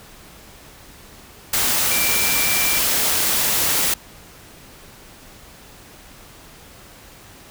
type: tone in noise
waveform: sine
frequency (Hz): 2349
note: D7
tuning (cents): 0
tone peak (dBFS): -24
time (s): 1.91-2.79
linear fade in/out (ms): 5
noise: white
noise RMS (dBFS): -19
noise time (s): 1.53-3.94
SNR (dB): -8
effects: pink hiss -44 dBFS RMS until 7.5 s